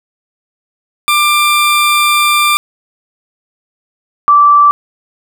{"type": "tone pair in turn", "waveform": ["20% pulse", "sine"], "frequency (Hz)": [1188, 1164.9], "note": ["D6", "D6"], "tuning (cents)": [20, -14], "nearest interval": "unison", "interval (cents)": 34, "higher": "first", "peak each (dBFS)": -3, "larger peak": "neither", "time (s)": [[1.08, 2.57], [4.28, 4.71]], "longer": "first", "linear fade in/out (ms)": 0, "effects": []}